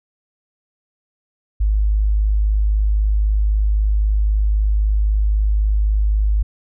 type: tone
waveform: sine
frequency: 51.91 Hz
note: G#1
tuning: in tune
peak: -13 dBFS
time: 1.6-6.43 s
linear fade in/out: 10 ms
effects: none